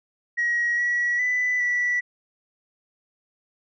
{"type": "tone with pitch steps", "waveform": "sine", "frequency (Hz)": [1901, 1928, 1991, 1958], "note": ["A#6", "B6", "B6", "B6"], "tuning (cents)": [33, -42, 14, -15], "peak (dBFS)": -19, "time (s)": [0.37, 2.01], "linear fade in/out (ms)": 20, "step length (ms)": 410, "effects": ["tanh soft clip ceiling -17 dBFS"]}